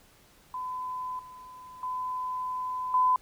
sine tone with level steps, 1011 Hz, B5, 40 cents sharp, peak -32 / -44 / -30 / -20 dBFS, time 0.54-3.16 s, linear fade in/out 2 ms, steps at 1.19 / 1.83 / 2.94 s, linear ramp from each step 2 ms, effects pink hiss -59 dBFS RMS until 3.21 s

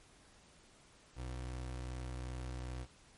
30% pulse tone, 62.6 Hz, B1, 24 cents sharp, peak -38 dBFS, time 1.15-2.87 s, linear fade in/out 50 ms, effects pink hiss -63 dBFS RMS until 3.17 s + MP3 48 kbps

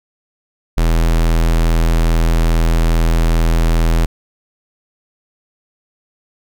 square tone, 41.2 Hz, E1, in tune, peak -11 dBFS, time 0.77-4.06 s, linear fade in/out 10 ms, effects none

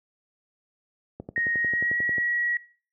click train, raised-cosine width 2 ms, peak -22 dBFS, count 12, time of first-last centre 1.2-2.182 s, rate 11.2 Hz
sine tone with pitch glide, 1870 to 1915.9 Hz, A#6 to A#6, +5 to +47 cents, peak -23 dBFS, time 1.36-2.57 s, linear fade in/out 2 ms, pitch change +42 cents, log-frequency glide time 1.55-1.99 s
effects noise-tail reverb RT60 0.4 s tail -20 dB re dry + high-pass 80 Hz 12 dB/octave

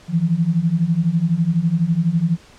sine beating tone pair, 160 / 172 Hz, D#3 / F3, +49 / -26 cents, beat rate 12 Hz, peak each -19 / -17 dBFS, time 0.08-2.38 s, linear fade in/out 50 ms, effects pink hiss -47 dBFS RMS until 2.58 s + low-pass 7000 Hz 12 dB/octave

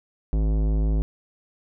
sine tone with tanh clipping, 53 Hz, G#1, 36 cents sharp, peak -21 dBFS, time 0.33-1.02 s, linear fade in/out 0 ms, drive 17 dB, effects none

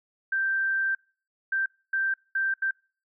sine tone bursts at uneven times, 1568 Hz, G6, in tune, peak -23 dBFS, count 5, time 0.32-0.95 / 1.52-1.66 / 1.93-2.14 / 2.35-2.54 / 2.62-2.71 s, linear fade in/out 5 ms, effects noise-tail reverb RT60 0.4 s tail -26 dB re dry

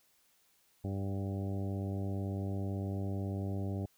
harmonic tone with a mistuned harmonic, 98 Hz, G2, in tune, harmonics 1 / 2 / 3 / 4 / 5 / 6 / 7 / 8, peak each -35 / -40 / -43 / -46 / -52 / -49 / -53 / -55 dBFS, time 0.84-3.86 s, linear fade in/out 5 ms, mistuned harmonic 7, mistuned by +23 cents, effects white hiss -70 dBFS RMS until 3.97 s

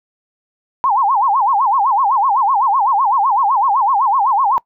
sine tone with vibrato, 932.3 Hz, A#5, in tune, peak -11 dBFS, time 0.84-4.58 s, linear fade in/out 0 ms, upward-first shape sine, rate 7.9 Hz, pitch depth 290 cents each way, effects noise-tail reverb RT60 0.1 s tail -23 dB re dry

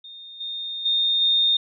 sine tone with level steps, 3659 Hz, A#7, 33 cents flat, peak -38 / -28 / -18 / -16 dBFS, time 0.04-1.57 s, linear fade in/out 5 ms, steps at 0.4 / 0.85 / 1.21 s, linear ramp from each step 10 ms, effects none

